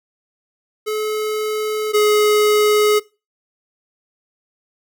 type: tone pair in turn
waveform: square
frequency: 429.2 / 421.3 Hz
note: A4 / G#4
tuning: -43 / +25 cents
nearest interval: unison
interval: 32 cents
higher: first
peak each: -20 / -12 dBFS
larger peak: second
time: 0.86-1.93 / 1.93-3 s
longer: neither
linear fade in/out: 20 ms
effects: noise-tail reverb RT60 0.3 s tail -22 dB re dry